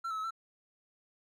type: tone with pitch steps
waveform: triangle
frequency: 1353 / 1301 / 1287 / 1338 Hz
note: E6 / E6 / E6 / E6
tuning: +45 / -23 / -42 / +25 cents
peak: -32 dBFS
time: 0.04-0.308 s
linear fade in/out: 10 ms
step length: 67 ms
effects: none